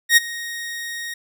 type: tone with ADSR envelope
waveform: sawtooth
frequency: 1869 Hz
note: A#6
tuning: 4 cents sharp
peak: -4 dBFS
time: 0.09-1.14 s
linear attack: 78 ms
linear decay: 21 ms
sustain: -20 dB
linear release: 5 ms
effects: none